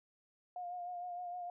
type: tone with vibrato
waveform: sine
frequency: 711 Hz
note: F5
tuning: 31 cents sharp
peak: -40 dBFS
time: 0.56-1.5 s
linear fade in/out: 2 ms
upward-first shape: sine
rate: 6.5 Hz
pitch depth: 29 cents each way
effects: none